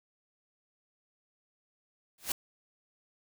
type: noise with exponential growth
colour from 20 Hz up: white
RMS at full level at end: -27 dBFS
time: 2.18-2.32 s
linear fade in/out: 2 ms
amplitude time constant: 29 ms
effects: none